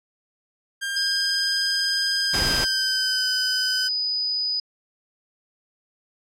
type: tone with pitch glide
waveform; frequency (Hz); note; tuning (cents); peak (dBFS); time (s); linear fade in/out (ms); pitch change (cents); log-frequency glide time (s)
sawtooth; 1600 to 1519.8; G6 to F#6; +35 to +46; -22; 0.81-3.89; 20; -89; 2.24-3.29
type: tone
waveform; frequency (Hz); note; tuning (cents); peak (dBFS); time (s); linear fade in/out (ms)
sine; 4978; D#8; 0; -22; 0.96-4.6; 5
type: noise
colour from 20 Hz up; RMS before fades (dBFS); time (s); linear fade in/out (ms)
pink; -26; 2.33-2.65; 10
effects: low-pass 12000 Hz 12 dB/octave